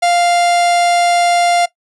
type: tone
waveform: 45% pulse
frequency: 698 Hz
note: F5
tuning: 1 cent flat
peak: -10 dBFS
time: 0.02-1.66 s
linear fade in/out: 10 ms
effects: noise-tail reverb RT60 0.1 s tail -18 dB re dry + resampled to 24000 Hz